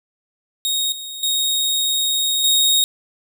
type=tone with level steps; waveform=sawtooth; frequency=3746 Hz; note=A#7; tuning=8 cents sharp; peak=-15 / -26 / -14 / -10 dBFS; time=0.65-2.84 s; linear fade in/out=0 ms; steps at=0.92 / 1.23 / 2.44 s; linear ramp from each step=2 ms; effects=none